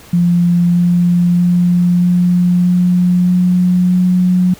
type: tone with pitch steps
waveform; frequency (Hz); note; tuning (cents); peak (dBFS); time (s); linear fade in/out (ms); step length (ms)
sine; 173.9 / 175.11 / 176.33 / 177.55 / 178.79 / 180.03 / 181.28; F3 / F3 / F3 / F3 / F3 / F#3 / F#3; -7 / +5 / +17 / +29 / +41 / -47 / -35; -8; 0.13-4.54; 5; 630
effects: pink hiss -39 dBFS RMS until 4.59 s